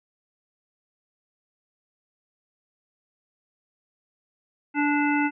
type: harmonic tone with a mistuned harmonic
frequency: 292.5 Hz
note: D4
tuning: 7 cents flat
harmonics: 1 / 3 / 5 / 7 / 9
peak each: -22 / -27 / -29 / -30 / -32 dBFS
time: 4.74-5.31 s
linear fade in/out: 50 ms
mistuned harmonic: 3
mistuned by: -19 cents
effects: none